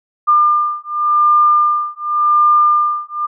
sine beating tone pair, 1200 / 1200.89 Hz, D6 / D6, +37 / +38 cents, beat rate 0.89 Hz, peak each -13 dBFS, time 0.27-3.27 s, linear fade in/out 20 ms, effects none

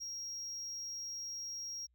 triangle tone, 5610 Hz, F8, 7 cents sharp, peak -39 dBFS, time 0-1.87 s, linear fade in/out 20 ms, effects added 60 Hz sine -70 dBFS peak until 1.94 s

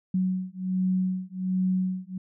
sine beating tone pair, 185 / 186.3 Hz, F#3 / F#3, 0 / +12 cents, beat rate 1.3 Hz, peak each -27 dBFS, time 0.14-2.18 s, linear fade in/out 5 ms, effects none

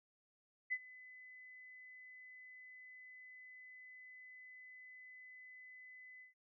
sine tone with ADSR envelope, 2013 Hz, B6, 33 cents sharp, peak -33 dBFS, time 0.7-6.34 s, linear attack 25 ms, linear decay 53 ms, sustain -21 dB, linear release 130 ms, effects none

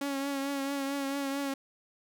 sawtooth tone with vibrato, 277.2 Hz, C#4, in tune, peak -27 dBFS, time 0.01-1.54 s, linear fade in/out 5 ms, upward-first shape triangle, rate 4.5 Hz, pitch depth 39 cents each way, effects none

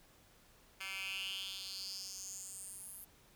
10% pulse tone with high-pass filter sweep, 192.5 Hz, G3, 31 cents flat, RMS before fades -45 dBFS, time 0.8-3.05 s, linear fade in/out 10 ms, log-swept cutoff 2000 to 12000 Hz, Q 5.1, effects pink hiss -65 dBFS RMS until 3.35 s

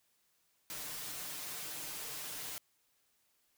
white noise with comb filter, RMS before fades -43 dBFS, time 0.7-2.58 s, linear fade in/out 0 ms, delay 6.6 ms, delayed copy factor +0.8, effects white hiss -75 dBFS RMS until 3.57 s

